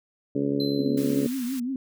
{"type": "harmonic tone", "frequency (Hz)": 70.3, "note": "C#2", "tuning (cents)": 25, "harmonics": [2, 3, 4, 5, 6, 7, 8], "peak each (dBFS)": [-33, -33, -25, -35, -29, -37, -37], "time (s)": [0.35, 1.27], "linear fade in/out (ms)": 5}
{"type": "tone with exponential decay", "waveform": "triangle", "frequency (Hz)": 4071, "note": "C8", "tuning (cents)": -48, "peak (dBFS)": -28, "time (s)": [0.6, 1.34], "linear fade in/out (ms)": 2, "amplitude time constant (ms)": 160}
{"type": "tone with vibrato", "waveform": "sine", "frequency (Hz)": 253.7, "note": "B3", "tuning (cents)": 47, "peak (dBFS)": -26, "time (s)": [0.79, 1.76], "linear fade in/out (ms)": 2, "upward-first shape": "triangle", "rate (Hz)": 5.7, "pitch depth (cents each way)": 140}
{"type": "high-pass noise", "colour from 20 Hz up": "white", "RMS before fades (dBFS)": -41, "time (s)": [0.97, 1.6], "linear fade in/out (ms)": 5, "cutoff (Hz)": 1100, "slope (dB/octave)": 24}
{"effects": []}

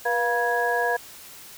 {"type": "tone cluster", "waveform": "sine", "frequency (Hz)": [482.5, 701, 963, 1660], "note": ["B4", "F5", "B5", "G#6"], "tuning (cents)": [-40, 6, -44, -1], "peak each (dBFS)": [-26, -26, -29, -25], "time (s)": [0.05, 0.97], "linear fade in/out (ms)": 10, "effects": ["white hiss -44 dBFS RMS until 1.57 s"]}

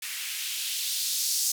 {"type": "noise with band-pass filter sweep", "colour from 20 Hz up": "violet", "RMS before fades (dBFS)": -30, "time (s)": [0.02, 1.52], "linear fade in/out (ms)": 5, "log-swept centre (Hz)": [2000, 5700], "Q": 1.7, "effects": []}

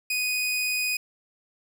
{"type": "tone", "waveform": "sawtooth", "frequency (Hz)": 2489, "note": "D#7", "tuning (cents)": 0, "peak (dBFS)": -21, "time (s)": [0.1, 0.97], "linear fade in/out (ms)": 5, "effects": []}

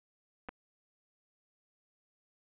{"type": "clicks", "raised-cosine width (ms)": 0.5, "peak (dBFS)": -27, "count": 2, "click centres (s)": [0.487, 0.491], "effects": ["resampled to 8000 Hz"]}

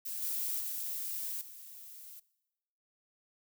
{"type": "noise with level steps", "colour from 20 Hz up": "violet", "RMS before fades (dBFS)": [-39, -35, -38, -50], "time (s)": [0.05, 2.2], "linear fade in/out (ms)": 10, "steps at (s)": [0.22, 0.6, 1.41], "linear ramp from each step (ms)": 5, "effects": ["noise-tail reverb RT60 1.0 s tail -21 dB re dry"]}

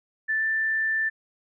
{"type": "tone with pitch glide", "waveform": "sine", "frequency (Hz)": [1760, 1771.2], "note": ["A6", "A6"], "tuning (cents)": [0, 11], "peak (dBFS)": -22, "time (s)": [0.28, 1.1], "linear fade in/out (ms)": 20, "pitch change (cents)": 11, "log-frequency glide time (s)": [0.38, 0.43], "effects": []}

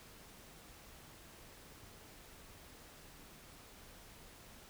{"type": "silence", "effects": ["pink hiss -57 dBFS RMS until 4.69 s"]}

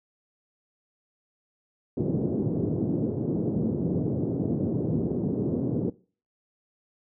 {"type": "band-pass noise", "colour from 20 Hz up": "pink", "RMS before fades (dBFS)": -27, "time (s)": [1.97, 5.9], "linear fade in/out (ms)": 5, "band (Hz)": [120, 420], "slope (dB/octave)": 24, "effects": ["noise-tail reverb RT60 0.4 s tail -22 dB re dry"]}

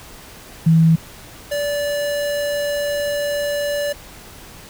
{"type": "tone pair in turn", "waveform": ["sine", "square"], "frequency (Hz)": [162.8, 580.2], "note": ["E3", "D5"], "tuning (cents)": [-21, -21], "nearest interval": "octave + minor seventh", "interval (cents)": 2200, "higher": "second", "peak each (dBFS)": [-9, -20], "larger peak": "first", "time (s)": [[0.66, 0.96], [1.51, 3.93]], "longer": "second", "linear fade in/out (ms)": 10, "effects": ["pink hiss -40 dBFS RMS until 4.69 s"]}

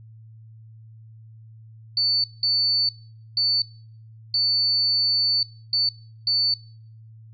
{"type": "tone bursts at uneven times", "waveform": "sine", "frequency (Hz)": 4500, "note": "C#8", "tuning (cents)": 25, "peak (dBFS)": -18, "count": 6, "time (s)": [[1.97, 2.24], [2.43, 2.89], [3.37, 3.62], [4.34, 5.43], [5.73, 5.89], [6.27, 6.54]], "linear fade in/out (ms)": 2, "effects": ["noise-tail reverb RT60 0.6 s tail -26 dB re dry", "added 111 Hz sine -43 dBFS peak until 7.33 s"]}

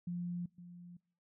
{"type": "tone with echo", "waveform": "sine", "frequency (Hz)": 175.3, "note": "F3", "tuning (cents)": 7, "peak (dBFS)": -36, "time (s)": [0.07, 0.46], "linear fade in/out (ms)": 5, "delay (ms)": 510, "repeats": 1, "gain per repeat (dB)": -13, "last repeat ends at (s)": 0.97, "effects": ["noise-tail reverb RT60 0.6 s tail -25 dB re dry"]}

